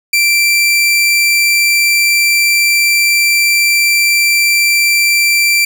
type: tone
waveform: sawtooth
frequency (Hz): 2349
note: D7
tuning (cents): 0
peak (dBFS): -5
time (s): 0.13-5.65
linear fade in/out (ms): 5
effects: none